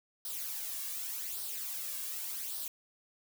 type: noise with flanger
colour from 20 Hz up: blue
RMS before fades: -39 dBFS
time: 0.25-2.68 s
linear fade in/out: 2 ms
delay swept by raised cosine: 0.21 to 1.81 ms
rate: 0.86 Hz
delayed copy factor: +0.6
effects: none